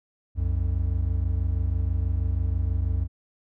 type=tone pair together; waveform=triangle; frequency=63.22 / 89.4 Hz; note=B1 / F2; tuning=+41 / +41 cents; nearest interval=tritone; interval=600 cents; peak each=-23 dBFS; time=0.35-3.08 s; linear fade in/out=50 ms; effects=none